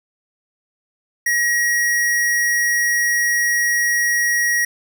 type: tone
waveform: square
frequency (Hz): 1900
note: A#6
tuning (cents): +33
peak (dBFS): -16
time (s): 1.26-4.65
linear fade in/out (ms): 5
effects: none